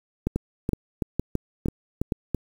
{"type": "two click trains", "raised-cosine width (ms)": 3, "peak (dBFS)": [-11, -10], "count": [7, 5], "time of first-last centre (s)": [[0.36, 2.347], [0.27, 2.122]], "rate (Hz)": [3.02, 2.16], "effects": ["7-bit"]}